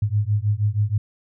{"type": "beating tone pair", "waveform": "sine", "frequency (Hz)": [101.5, 107.8], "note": ["G#2", "A2"], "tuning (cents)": [-39, -35], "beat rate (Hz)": 6.3, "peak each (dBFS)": -21, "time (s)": [0.02, 0.98], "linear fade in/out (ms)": 5, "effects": []}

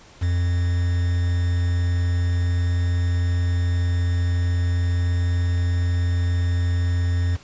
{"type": "tone with quantisation", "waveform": "triangle", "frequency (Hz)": 87.8, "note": "F2", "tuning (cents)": 10, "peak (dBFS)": -16, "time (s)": [0.21, 7.37], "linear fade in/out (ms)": 20, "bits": 6, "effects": ["pink hiss -48 dBFS RMS until 7.43 s", "resampled to 16000 Hz"]}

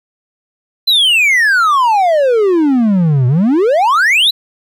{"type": "exponential two-way sweep", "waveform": "triangle", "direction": "down then up", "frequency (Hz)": [4108, 119.9, 4108], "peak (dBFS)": -6, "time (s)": [0.87, 4.31], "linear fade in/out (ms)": 10, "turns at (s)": 3.27, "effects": []}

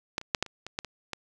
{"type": "clicks", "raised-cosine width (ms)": 0.2, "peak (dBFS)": [-11, -25, -6, -9, -27, -21, -13, -19, -16], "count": 9, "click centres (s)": [0.181, 0.214, 0.348, 0.426, 0.463, 0.666, 0.789, 0.847, 1.133], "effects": []}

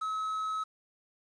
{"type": "tone", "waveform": "triangle", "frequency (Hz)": 1286, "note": "E6", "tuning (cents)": -43, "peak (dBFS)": -29, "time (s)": [0.01, 0.64], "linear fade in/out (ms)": 10, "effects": ["resampled to 22050 Hz", "10-bit"]}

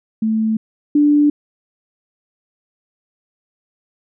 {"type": "tone pair in turn", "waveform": "sine", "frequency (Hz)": [220, 293.7], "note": ["A3", "D4"], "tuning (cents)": [0, 0], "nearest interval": "perfect fourth", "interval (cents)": 500, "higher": "second", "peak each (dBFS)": [-14, -9], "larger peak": "second", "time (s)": [[0.22, 0.57], [0.95, 1.3]], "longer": "neither", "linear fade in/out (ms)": 5, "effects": []}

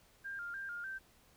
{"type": "tone with pitch steps", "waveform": "sine", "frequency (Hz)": [1597, 1402, 1590, 1413, 1560], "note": ["G6", "F6", "G6", "F6", "G6"], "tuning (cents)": [32, 6, 24, 20, -9], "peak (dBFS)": -40, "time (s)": [0.24, 0.99], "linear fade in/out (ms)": 20, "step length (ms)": 150, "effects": ["pink hiss -66 dBFS RMS until 1.36 s"]}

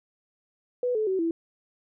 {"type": "tone with pitch steps", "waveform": "sine", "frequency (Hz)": [493.9, 432.5, 378.7, 331.5], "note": ["B4", "A4", "F#4", "E4"], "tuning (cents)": [0, -30, 40, 10], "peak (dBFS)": -23, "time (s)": [0.83, 1.31], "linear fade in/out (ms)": 2, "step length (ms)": 120, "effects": []}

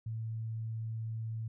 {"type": "tone", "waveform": "sine", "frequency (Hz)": 112, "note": "A2", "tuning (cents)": 31, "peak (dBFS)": -35, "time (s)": [0.06, 1.48], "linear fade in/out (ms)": 5, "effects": []}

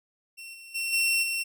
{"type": "tone with level steps", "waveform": "sawtooth", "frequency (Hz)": 2715, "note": "F7", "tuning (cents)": -50, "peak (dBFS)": [-37, -41, -25, -19, -24], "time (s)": [0.37, 1.44], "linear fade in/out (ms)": 20, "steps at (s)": [0.53, 0.74, 0.92, 1.22], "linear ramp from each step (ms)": 20, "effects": []}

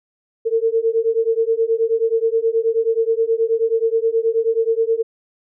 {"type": "beating tone pair", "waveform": "sine", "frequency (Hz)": [448.8, 458.2], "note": ["A4", "A#4"], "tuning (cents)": [34, -30], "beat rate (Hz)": 9.4, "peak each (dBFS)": -18, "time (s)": [0.45, 5.03], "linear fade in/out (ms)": 20, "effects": []}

